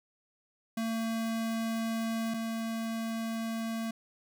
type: tone pair in turn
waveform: square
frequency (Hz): 226 / 226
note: A3 / A3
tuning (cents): +47 / +47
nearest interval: unison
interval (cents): 0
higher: neither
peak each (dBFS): -31 / -33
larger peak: first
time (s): 0.77-2.34 / 2.34-3.91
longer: neither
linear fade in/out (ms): 5
effects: none